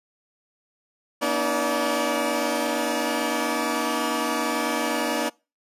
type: tone cluster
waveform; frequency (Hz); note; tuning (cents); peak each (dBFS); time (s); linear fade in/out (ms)
15% pulse; 240.2 / 287.6 / 316.5 / 575; B3 / D4 / D#4 / D5; -48 / -36 / +30 / -37; -22; 1.21-5.3; 20
effects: noise-tail reverb RT60 0.3 s tail -25 dB re dry + resampled to 32000 Hz